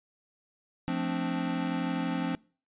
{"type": "chord", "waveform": "square", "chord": "D minor seventh", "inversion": "first", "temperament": "equal", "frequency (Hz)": [174.61, 220, 261.6, 293.7], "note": ["F3", "A3", "C4", "D4"], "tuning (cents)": [0, 0, 0, 0], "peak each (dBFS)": [-34, -39, -33, -36], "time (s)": [0.88, 2.35], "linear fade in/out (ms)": 0, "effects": ["noise-tail reverb RT60 0.4 s tail -25 dB re dry", "resampled to 8000 Hz"]}